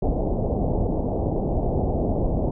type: low-pass noise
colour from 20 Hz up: pink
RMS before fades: -23 dBFS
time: 0.02-2.51 s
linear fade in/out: 5 ms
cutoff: 770 Hz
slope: 48 dB/octave
effects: none